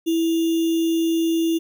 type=tone with sample-and-hold; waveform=sine; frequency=329.6 Hz; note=E4; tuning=in tune; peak=-17 dBFS; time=0.06-1.59 s; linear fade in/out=20 ms; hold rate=3150 Hz; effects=none